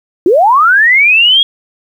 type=linear sweep; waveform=sine; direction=up; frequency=319.9 to 3322 Hz; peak=-4 dBFS; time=0.26-1.43 s; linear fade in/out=2 ms; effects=7-bit